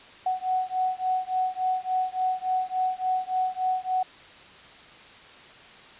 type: beating tone pair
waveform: sine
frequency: 742 / 745.5 Hz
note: F#5 / F#5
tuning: +5 / +13 cents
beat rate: 3.5 Hz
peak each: -27 dBFS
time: 0.26-4.03 s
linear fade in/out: 5 ms
effects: white hiss -48 dBFS RMS until 5.99 s + resampled to 8000 Hz